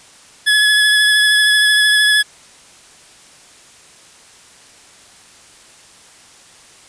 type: tone with vibrato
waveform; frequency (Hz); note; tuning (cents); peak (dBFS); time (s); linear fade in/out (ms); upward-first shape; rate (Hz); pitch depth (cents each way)
25% pulse; 1700; G#6; +40; -6; 0.46-2.23; 20; sine; 13; 17
effects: white hiss -44 dBFS RMS until 6.88 s + resampled to 22050 Hz